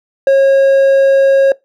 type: tone with hard clipping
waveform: sine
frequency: 544 Hz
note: C#5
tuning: 33 cents flat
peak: -6 dBFS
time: 0.27-1.52 s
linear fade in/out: 2 ms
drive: 3 dB
effects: noise-tail reverb RT60 0.2 s tail -23 dB re dry